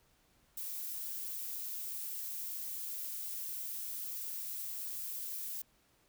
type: noise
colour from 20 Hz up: violet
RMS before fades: -41 dBFS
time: 0.57-5.62 s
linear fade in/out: 5 ms
effects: pink hiss -70 dBFS RMS until 6.08 s